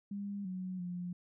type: tone with pitch steps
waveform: sine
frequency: 201.3 / 184.9 / 177.5 Hz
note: G3 / F#3 / F3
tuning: +46 / -1 / +28 cents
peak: -37 dBFS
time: 0.11-1.13 s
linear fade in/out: 5 ms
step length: 340 ms
effects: none